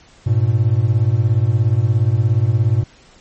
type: beating tone pair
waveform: triangle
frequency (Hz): 103.2 / 120.2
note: G#2 / B2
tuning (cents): -10 / -46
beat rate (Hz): 17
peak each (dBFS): -13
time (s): 0.26-2.84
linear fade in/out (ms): 10
effects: pink hiss -48 dBFS RMS until 3.2 s + MP3 32 kbps